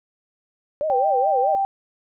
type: tone with vibrato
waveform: sine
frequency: 554.4 Hz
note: C#5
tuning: in tune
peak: -20 dBFS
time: 0.81-1.55 s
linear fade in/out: 0 ms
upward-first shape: sine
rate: 4.7 Hz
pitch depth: 230 cents each way
type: tone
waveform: sine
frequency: 784 Hz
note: G5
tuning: in tune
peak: -18 dBFS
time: 0.9-1.65 s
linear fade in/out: 0 ms
effects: none